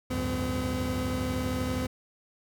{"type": "tone cluster", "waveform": "30% pulse", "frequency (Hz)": [71.3, 91.1, 103.6, 254.7], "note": ["C#2", "F#2", "G#2", "C4"], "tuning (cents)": [49, -26, -4, -46], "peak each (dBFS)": [-32, -33, -34, -28], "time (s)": [0.1, 1.87], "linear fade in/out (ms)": 10, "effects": []}